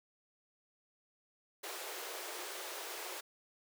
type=high-pass noise; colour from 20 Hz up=pink; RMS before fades=-44 dBFS; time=1.63-3.21 s; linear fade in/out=10 ms; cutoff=340 Hz; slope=96 dB/octave; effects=none